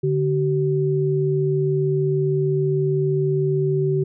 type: tone pair together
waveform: sine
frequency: 145.59 / 380.9 Hz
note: D3 / G4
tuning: -15 / -50 cents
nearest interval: octave + perfect fourth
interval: 1665 cents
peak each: -20 dBFS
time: 0.03-4.04 s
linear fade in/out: 10 ms
effects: none